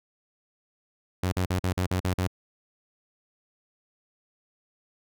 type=tone bursts; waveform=sawtooth; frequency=91.7 Hz; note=F#2; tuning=15 cents flat; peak=-20 dBFS; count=8; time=1.23-2.274 s; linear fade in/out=5 ms; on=92 ms; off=44 ms; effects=none